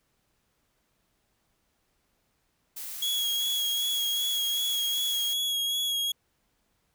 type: noise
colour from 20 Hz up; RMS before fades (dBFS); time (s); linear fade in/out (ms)
blue; -38; 2.76-5.34; 10
type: tone with vibrato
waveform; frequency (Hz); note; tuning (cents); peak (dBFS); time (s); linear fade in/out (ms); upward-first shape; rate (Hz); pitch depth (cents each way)
40% pulse; 3322; G#7; 0; -25; 3.02-6.12; 5; sine; 2.6; 23
effects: pink hiss -73 dBFS RMS until 6.94 s